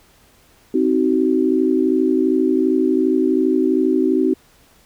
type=chord; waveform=sine; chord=C diminished; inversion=none; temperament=just; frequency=261.6 / 314 / 376.7 Hz; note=C4 / Eb4 / Gb4; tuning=0 / +16 / +31 cents; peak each=-18 dBFS; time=0.74-4.34 s; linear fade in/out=5 ms; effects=pink hiss -53 dBFS RMS until 4.85 s